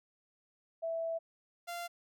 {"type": "tone pair in turn", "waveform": ["sine", "sawtooth"], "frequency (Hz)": [659, 692.3], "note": ["E5", "F5"], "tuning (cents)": [-1, -15], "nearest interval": "minor second", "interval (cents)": 86, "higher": "second", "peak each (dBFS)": [-33, -35], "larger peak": "first", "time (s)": [[0.82, 1.19], [1.67, 1.88]], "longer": "first", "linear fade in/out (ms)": 20, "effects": []}